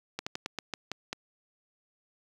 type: slowing click train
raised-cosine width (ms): 0.2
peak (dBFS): -16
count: 8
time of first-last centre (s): 0.19-1.129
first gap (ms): 75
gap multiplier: 1.19
effects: high-pass 80 Hz 12 dB/octave + 8-bit